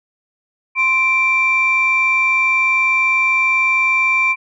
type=tone pair together; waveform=sine; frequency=1046.5 / 2349 Hz; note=C6 / D7; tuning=0 / 0 cents; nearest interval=octave + major second; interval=1400 cents; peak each=-19 / -12 dBFS; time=0.75-4.36 s; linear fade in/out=50 ms; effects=tanh soft clip ceiling -6 dBFS